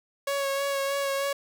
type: tone with vibrato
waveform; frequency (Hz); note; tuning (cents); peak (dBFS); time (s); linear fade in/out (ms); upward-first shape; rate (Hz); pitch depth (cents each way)
sawtooth; 554.4; C#5; 0; -22; 0.27-1.33; 5; sine; 3.2; 20
effects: none